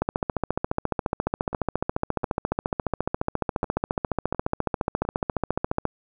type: two click trains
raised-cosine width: 1 ms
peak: -9 / -20 dBFS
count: 85 / 6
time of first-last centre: 0.02-5.853 / 1.53-5.051 s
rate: 14.4 / 1.42 Hz
effects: none